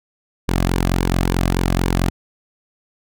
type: tone with flanger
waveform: sawtooth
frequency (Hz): 44.57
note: F1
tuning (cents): +36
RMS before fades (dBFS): -18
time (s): 0.48-2.1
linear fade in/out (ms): 10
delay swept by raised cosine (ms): 1.5 to 2.21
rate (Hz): 3.6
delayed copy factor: -0.55
effects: none